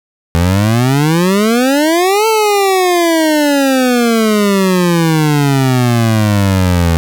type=exponential two-way sweep; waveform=25% pulse; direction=up then down; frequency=81.7 to 448.6 to 81.7 Hz; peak=-5 dBFS; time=0.35-6.97 s; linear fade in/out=0 ms; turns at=2.27 s; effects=7-bit